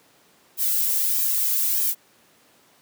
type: noise with flanger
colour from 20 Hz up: violet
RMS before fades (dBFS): -22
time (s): 0.57-1.95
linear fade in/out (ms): 50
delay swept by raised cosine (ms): 1.4 to 2.21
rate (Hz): 1.6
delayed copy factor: -0.85
effects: pink hiss -57 dBFS RMS until 2.81 s + high-pass 200 Hz 12 dB/octave